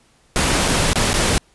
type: noise with dropouts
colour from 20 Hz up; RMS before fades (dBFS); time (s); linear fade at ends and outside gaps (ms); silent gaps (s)
pink; -17; 0.36-1.38; 0; 0.68-0.683 / 0.932-0.957 / 1.132-1.14
effects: pink hiss -56 dBFS RMS until 1.54 s + resampled to 24000 Hz